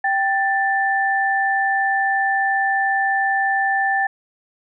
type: tone pair together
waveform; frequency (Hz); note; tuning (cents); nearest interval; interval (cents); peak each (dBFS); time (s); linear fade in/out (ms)
sine; 783 / 1768.5; G5 / A6; -2 / +8; octave + major second; 1410; -19; 0.04-4.07; 5
effects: none